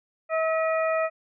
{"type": "harmonic tone with a mistuned harmonic", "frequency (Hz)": 643, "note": "E5", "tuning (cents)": -43, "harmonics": [1, 2, 3, 4], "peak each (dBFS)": [-23, -29, -33, -35], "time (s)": [0.29, 1.1], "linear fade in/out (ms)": 50, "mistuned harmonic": 4, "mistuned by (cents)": -84, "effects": []}